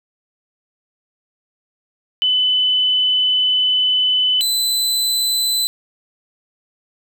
sine / sawtooth tone pair in turn, 3010 / 4018 Hz, F#7 / B7, +29 / +29 cents, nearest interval perfect fourth, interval 500 cents, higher second, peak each -13 dBFS, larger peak neither, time 2.22-4.41 / 4.41-5.67 s, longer first, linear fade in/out 0 ms, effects none

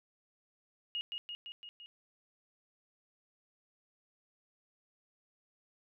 sine tone with echo, 2868 Hz, F7, 45 cents sharp, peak -34 dBFS, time 0.95-1.01 s, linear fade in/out 0 ms, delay 170 ms, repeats 5, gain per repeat -3 dB, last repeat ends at 1.86 s, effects none

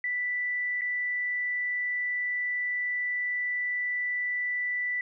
sine tone with dropouts, 1975.5 Hz, B6, in tune, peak -27 dBFS, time 0.04-5.01 s, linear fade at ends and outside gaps 2 ms, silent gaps 0.811-0.817 s, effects none

